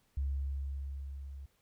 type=tone with level ramp; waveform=sine; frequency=68.9 Hz; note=C#2; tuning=10 cents flat; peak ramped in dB=-29 to -43 dBFS; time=0.17-1.46 s; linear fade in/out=5 ms; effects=tanh soft clip ceiling -26 dBFS + pink hiss -73 dBFS RMS until 1.61 s